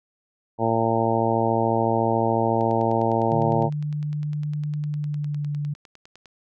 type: harmonic tone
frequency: 113.9 Hz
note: A#2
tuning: 40 cents flat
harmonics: 1 / 2 / 3 / 4 / 5 / 6 / 7 / 8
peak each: -27 / -27 / -27 / -27 / -27 / -27 / -27 / -27 dBFS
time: 0.58-3.7 s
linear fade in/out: 50 ms
type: click train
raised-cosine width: 0.2 ms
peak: -29 dBFS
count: 37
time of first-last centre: 2.61-6.257 s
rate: 9.87 Hz
type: tone with pitch glide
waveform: sine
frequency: 149.1 to 146.45 Hz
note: D3 to D3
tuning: +27 to -5 cents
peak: -24 dBFS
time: 3.31-5.74 s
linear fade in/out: 10 ms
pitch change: -32 cents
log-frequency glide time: 4.8-5.49 s
effects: none